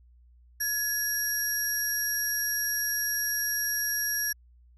sine tone cluster, 1688 / 5650 / 11310 Hz, G#6 / F8 / F9, +28 / +19 / +21 cents, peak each -30 dBFS, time 0.6-4.33 s, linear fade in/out 10 ms, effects tanh soft clip ceiling -19 dBFS + added 60 Hz sine -54 dBFS peak until 4.77 s

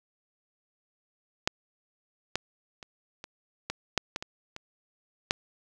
clicks, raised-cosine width 0.2 ms, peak -6 / -10 / -25 / -23 / -14 / -6 / -14 / -19 / -22 / -6 dBFS, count 10, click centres 1.475 / 2.356 / 2.828 / 3.241 / 3.7 / 3.977 / 4.161 / 4.225 / 4.564 / 5.309 s, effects none

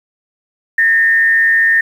sine tone with frequency modulation, 1822 Hz, A#6, 40 cents flat, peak -8 dBFS, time 0.78-1.81 s, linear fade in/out 5 ms, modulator 139 Hz, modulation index 0.42, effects 7-bit

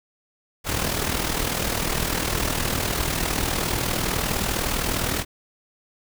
pink noise with amplitude modulation, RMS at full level -22 dBFS, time 0.64-5.25 s, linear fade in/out 50 ms, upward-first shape sine, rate 39.8 Hz, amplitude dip 60%, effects none

